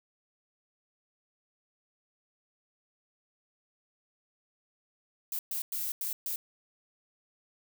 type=noise bursts at uneven times; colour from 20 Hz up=violet; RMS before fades=-34 dBFS; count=5; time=5.32-5.39 / 5.51-5.62 / 5.72-5.92 / 6.01-6.13 / 6.26-6.36 s; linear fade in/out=2 ms; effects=none